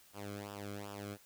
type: tone with flanger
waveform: sawtooth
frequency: 101.6 Hz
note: G#2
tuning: 38 cents flat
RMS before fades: -45 dBFS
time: 0.13-1.18 s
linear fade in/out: 50 ms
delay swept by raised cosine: 0.47 to 1.12 ms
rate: 2.6 Hz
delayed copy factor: -0.85
effects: white hiss -63 dBFS RMS until 1.25 s